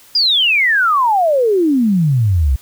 sine exponential sweep, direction down, 5020 to 61.74 Hz, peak -10 dBFS, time 0.15-2.56 s, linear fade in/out 5 ms, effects white hiss -45 dBFS RMS until 2.61 s

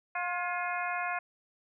harmonic tone with a mistuned harmonic, 355.2 Hz, F4, 29 cents sharp, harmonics 2 / 3 / 4 / 5 / 6 / 7, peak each -35 / -37 / -38 / -39 / -40 / -40 dBFS, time 0.15-1.19 s, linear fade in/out 5 ms, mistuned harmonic 5, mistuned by -63 cents, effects none

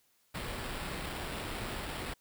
pink noise with sample-and-hold, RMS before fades -39 dBFS, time 0.34-2.14 s, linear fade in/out 10 ms, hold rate 6300 Hz, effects white hiss -71 dBFS RMS until 2.2 s

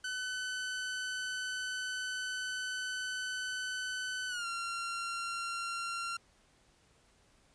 sawtooth tone with pitch glide, 1509 to 1375.8 Hz, F#6 to F6, +34 to -26 cents, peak -32 dBFS, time 0.04-6.17 s, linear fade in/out 5 ms, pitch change -160 cents, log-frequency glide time 4.28-4.46 s, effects pink hiss -67 dBFS RMS until 7.54 s + resampled to 22050 Hz

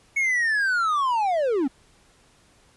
triangle linear sweep, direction down, 2217 to 246.9 Hz, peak -18 dBFS, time 0.16-1.68 s, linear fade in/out 10 ms, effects pink hiss -58 dBFS RMS until 2.76 s + resampled to 24000 Hz

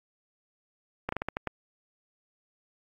slowing click train, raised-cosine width 0.5 ms, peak -15 dBFS, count 7, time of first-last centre 1.09-1.473 s, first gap 34 ms, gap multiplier 1.25, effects AAC 64 kbps

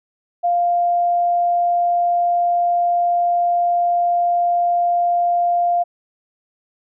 sine tone, 698.5 Hz, F5, in tune, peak -14 dBFS, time 0.43-5.84 s, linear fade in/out 20 ms, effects none

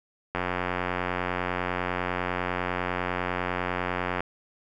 click train, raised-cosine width 0.5 ms, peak -12 dBFS, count 348, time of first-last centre 0.35-4.206 s, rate 90 Hz, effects none

